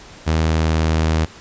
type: tone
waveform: sawtooth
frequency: 79.6 Hz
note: D#2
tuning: 40 cents sharp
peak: -11 dBFS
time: 0.26-1.26 s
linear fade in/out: 20 ms
effects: pink hiss -41 dBFS RMS until 1.4 s + resampled to 16000 Hz